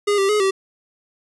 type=tone with pitch steps; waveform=square; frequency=410.1 / 391.3 / 421.6 / 385.9 Hz; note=G#4 / G4 / G#4 / G4; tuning=-22 / -3 / +26 / -27 cents; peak=-16 dBFS; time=0.07-0.51 s; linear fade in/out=10 ms; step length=110 ms; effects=resampled to 24000 Hz